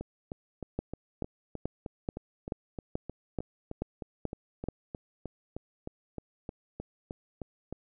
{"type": "two click trains", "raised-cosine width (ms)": 2, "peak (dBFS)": [-18, -24], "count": [10, 26], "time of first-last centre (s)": [[0.79, 4.686], [0.01, 7.726]], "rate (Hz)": [2.31, 3.24], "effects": []}